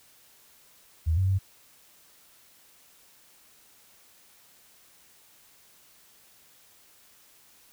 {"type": "tone with pitch steps", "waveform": "sine", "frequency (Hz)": [80.6, 94.4, 95.9], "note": ["E2", "F#2", "G2"], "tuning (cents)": [-38, 35, -37], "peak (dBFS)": -21, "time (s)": [1.06, 1.39], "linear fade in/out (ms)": 20, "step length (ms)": 110, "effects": ["white hiss -58 dBFS RMS until 7.72 s"]}